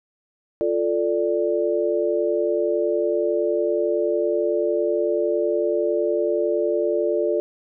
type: chord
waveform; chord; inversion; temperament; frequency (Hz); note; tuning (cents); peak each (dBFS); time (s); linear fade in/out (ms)
sine; D minor; first; equal; 349.2 / 440 / 587.3; F4 / A4 / D5; 0 / 0 / 0; -23; 0.61-7.4; 0
effects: none